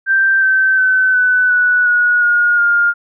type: tone with pitch steps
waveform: sine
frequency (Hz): 1568 / 1544.6 / 1521.6 / 1498.9 / 1476.6 / 1454.6 / 1432.9 / 1411.5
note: G6 / G6 / F#6 / F#6 / F#6 / F#6 / F6 / F6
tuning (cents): 0 / -26 / +48 / +22 / -4 / -30 / +44 / +18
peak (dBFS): -9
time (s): 0.06-2.94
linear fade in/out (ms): 50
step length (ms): 360
effects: none